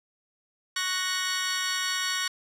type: chord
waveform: 15% pulse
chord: F# major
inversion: second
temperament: equal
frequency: 1108.7 / 1480 / 1864.7 Hz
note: C#6 / F#6 / A#6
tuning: 0 / 0 / 0 cents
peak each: -26 / -24 / -24 dBFS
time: 0.76-2.28 s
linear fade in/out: 5 ms
effects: low-pass 11000 Hz 12 dB/octave